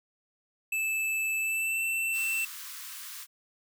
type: tone with pitch glide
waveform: square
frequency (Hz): 2627 to 2678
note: E7 to E7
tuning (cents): -7 to +27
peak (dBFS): -28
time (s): 0.72-2.45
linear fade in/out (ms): 5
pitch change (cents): +34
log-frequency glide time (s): 1.39-1.82
type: high-pass noise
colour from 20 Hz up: white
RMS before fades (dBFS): -42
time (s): 2.12-3.27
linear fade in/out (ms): 50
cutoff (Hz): 1000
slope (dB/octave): 96
effects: none